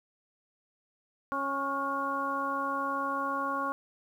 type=harmonic tone with a mistuned harmonic; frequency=275.5 Hz; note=C#4; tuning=11 cents flat; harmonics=1 / 2 / 3 / 4 / 5; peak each=-38 / -38 / -40 / -31 / -37 dBFS; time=1.32-3.72 s; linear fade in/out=0 ms; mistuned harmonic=5; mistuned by=+47 cents; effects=10-bit